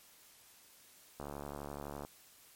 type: click train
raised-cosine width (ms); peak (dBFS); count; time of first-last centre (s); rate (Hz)
1; -29; 62; 1.2-2.05; 71.8
effects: white hiss -61 dBFS RMS until 2.55 s + MP3 64 kbps